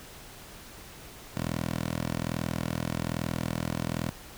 10% pulse tone with high-pass filter, 41.2 Hz, E1, in tune, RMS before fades -32 dBFS, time 1.37-4.11 s, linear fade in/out 0 ms, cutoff 120 Hz, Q 0.83, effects pink hiss -47 dBFS RMS until 4.37 s

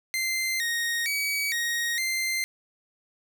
sawtooth tone with pitch steps, 2081 / 1866 / 2273 / 1877 / 2085 Hz, C7 / A#6 / C#7 / A#6 / C7, -10 / +1 / +43 / +11 / -7 cents, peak -22 dBFS, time 0.14-2.44 s, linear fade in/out 0 ms, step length 460 ms, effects none

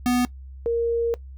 square / sine tone pair in turn, 246.9 / 466.1 Hz, B3 / A#4, 0 / 0 cents, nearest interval major seventh, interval 1100 cents, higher second, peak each -19 dBFS, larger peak neither, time 0.06-0.25 / 0.66-1.14 s, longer second, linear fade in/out 0 ms, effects noise-tail reverb RT60 0.1 s tail -19 dB re dry + added 66 Hz sine -37 dBFS peak until 1.37 s

